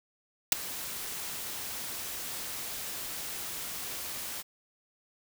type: noise with ADSR envelope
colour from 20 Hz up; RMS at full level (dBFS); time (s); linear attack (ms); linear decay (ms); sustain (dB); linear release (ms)
white; -17; 0.52-4.43; 3; 10; -21; 29
effects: none